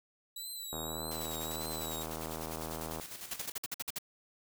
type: tone with vibrato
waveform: 15% pulse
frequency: 3918 Hz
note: B7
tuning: 15 cents flat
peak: -34 dBFS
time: 0.36-2.03 s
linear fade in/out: 5 ms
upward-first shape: triangle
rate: 1.7 Hz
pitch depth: 75 cents each way
type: click train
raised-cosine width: 1 ms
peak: -26 dBFS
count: 182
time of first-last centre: 0.73-2.998 s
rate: 79.8 Hz
type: noise with tremolo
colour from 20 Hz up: white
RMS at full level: -44 dBFS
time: 1.11-3.52 s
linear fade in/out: 2 ms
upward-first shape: square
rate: 10 Hz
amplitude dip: 50%
type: noise bursts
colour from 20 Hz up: white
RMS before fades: -37 dBFS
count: 9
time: 3.31-3.986 s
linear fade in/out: 5 ms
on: 28 ms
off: 53 ms
effects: none